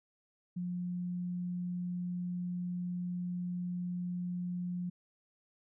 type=tone; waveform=sine; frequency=177.9 Hz; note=F3; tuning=32 cents sharp; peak=-34 dBFS; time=0.56-4.9 s; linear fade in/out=10 ms; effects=none